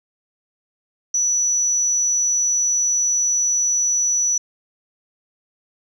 sine tone, 5920 Hz, F#8, in tune, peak -15 dBFS, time 1.14-4.38 s, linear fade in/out 5 ms, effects tanh soft clip ceiling -12 dBFS

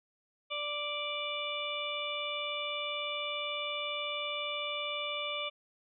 harmonic tone, 587.3 Hz, D5, in tune, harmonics 1 / 2 / 4 / 5 / 6, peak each -40 / -41 / -39 / -40 / -40 dBFS, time 0.5-5.5 s, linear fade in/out 20 ms, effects none

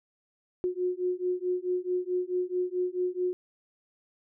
sine beating tone pair, 360 / 364.6 Hz, F#4 / F#4, -47 / -25 cents, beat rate 4.6 Hz, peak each -30 dBFS, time 0.64-3.33 s, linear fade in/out 0 ms, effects none

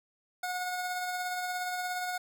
25% pulse tone with tremolo, 726 Hz, F#5, 33 cents flat, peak -27 dBFS, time 0.43-2.18 s, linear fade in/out 5 ms, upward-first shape triangle, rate 17 Hz, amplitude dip 35%, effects none

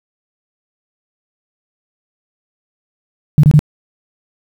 sine tone bursts, 150 Hz, D3, 37 cents sharp, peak -3 dBFS, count 3, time 3.38-3.592 s, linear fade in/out 0 ms, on 54 ms, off 25 ms, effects 7-bit

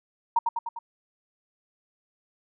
sine tone with echo, 932.3 Hz, A#5, in tune, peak -17 dBFS, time 0.36-0.39 s, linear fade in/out 5 ms, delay 100 ms, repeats 4, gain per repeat -4 dB, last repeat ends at 0.79 s, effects none

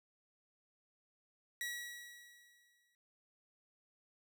sawtooth tone with exponential decay, 1925 Hz, B6, 45 cents flat, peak -34 dBFS, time 1.61-2.95 s, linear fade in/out 1 ms, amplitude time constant 290 ms, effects none

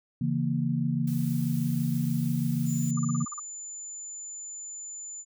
sine chord, A# diminished, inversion first, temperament equal, 138.59 / 164.81 / 233.1 Hz, C#3 / E3 / A#3, 0 / 0 / 0 cents, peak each -29 dBFS, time 0.21-3.25 s, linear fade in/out 5 ms
blue noise, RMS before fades -45 dBFS, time 1.07-2.91 s, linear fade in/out 5 ms
sine tone, 7040 Hz, A8, in tune, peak -37 dBFS, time 2.65-5.25 s, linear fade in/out 50 ms
sine tone bursts, 1201 Hz, D6, 38 cents sharp, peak -34 dBFS, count 8, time 2.97-3.397 s, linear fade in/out 5 ms, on 21 ms, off 37 ms
effects none

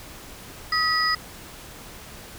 sine tone cluster, 1267 / 1940 / 4981 Hz, D#6 / B6 / D#8, +31 / -31 / +1 cents, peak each -24 dBFS, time 0.72-1.15 s, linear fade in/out 5 ms, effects pink hiss -42 dBFS RMS until 2.38 s

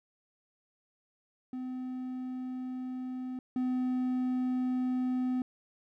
triangle tone pair in turn, 255 / 253.6 Hz, C4 / B3, -44 / +46 cents, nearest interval unison, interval 10 cents, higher first, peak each -33 / -26 dBFS, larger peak second, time 1.53-3.39 / 3.56-5.42 s, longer neither, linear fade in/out 2 ms, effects none

